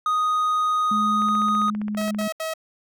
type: tone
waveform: triangle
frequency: 1244.5 Hz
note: D#6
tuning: in tune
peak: -17 dBFS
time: 0.06-1.7 s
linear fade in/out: 2 ms
type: tone with pitch glide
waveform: sine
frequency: 212 to 209.4 Hz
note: G#3 to G#3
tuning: +36 to +15 cents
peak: -24 dBFS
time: 0.91-2.28 s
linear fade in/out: 5 ms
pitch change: -21 cents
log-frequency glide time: 1.43-1.99 s
type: click train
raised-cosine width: 0.5 ms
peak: -23 dBFS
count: 16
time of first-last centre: 1.22-2.213 s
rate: 15.1 Hz
type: tone bursts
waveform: sawtooth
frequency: 641 Hz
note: E5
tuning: 49 cents flat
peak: -22 dBFS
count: 3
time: 1.97-2.538 s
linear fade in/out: 5 ms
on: 140 ms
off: 74 ms
effects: none